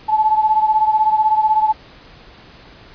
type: beating tone pair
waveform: sine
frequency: 862 / 878 Hz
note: A5 / A5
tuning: -36 / -4 cents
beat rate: 16 Hz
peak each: -13 / -18 dBFS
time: 0.08-1.73 s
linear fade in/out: 20 ms
effects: pink hiss -43 dBFS RMS until 2.94 s + resampled to 11025 Hz